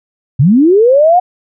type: linear sweep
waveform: sine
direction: up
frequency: 117.1 to 740 Hz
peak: -4 dBFS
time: 0.39-1.2 s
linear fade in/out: 10 ms
effects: none